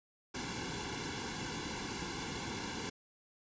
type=noise with comb filter; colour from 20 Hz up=pink; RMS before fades=-40 dBFS; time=0.34-2.9 s; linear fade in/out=10 ms; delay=1.6 ms; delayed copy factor=-0.95; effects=resampled to 16000 Hz